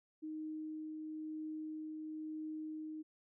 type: tone with tremolo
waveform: sine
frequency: 311.1 Hz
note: D#4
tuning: in tune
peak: -40 dBFS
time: 0.22-3.03 s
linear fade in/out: 20 ms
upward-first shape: triangle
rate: 1 Hz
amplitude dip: 25%
effects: none